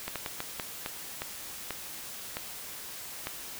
slowing click train, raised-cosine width 0.3 ms, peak -17 dBFS, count 10, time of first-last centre 0.08-3.27 s, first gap 77 ms, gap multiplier 1.36, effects white hiss -42 dBFS RMS until 3.59 s

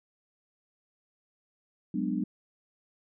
sine chord, G# half-diminished seventh, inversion third, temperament just, 186.89 / 207.7 / 249.2 / 299 Hz, F#3 / G#3 / B3 / D4, +18 / 0 / +16 / +31 cents, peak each -33 dBFS, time 1.94-2.24 s, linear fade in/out 5 ms, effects none

